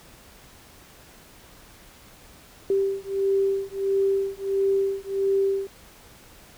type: beating tone pair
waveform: sine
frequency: 390.7 / 392.2 Hz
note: G4 / G4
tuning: -6 / +1 cents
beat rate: 1.5 Hz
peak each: -24 dBFS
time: 2.7-5.67 s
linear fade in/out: 2 ms
effects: pink hiss -50 dBFS RMS until 6.57 s